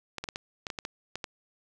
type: clicks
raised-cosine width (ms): 0.2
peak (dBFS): -17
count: 10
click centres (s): 0.183 / 0.24 / 0.288 / 0.359 / 0.668 / 0.702 / 0.788 / 0.851 / 1.156 / 1.242
effects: none